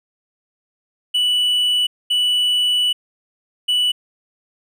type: tone bursts at uneven times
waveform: triangle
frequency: 2960 Hz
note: F#7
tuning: in tune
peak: -13 dBFS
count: 3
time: 1.14-1.87 / 2.1-2.93 / 3.68-3.92 s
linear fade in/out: 10 ms
effects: none